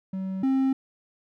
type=tone pair in turn; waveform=triangle; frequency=190 / 266.2 Hz; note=F#3 / C4; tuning=+46 / +30 cents; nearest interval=tritone; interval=584 cents; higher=second; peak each=-26 / -18 dBFS; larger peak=second; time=0.13-0.43 / 0.43-0.73 s; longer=neither; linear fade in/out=5 ms; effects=none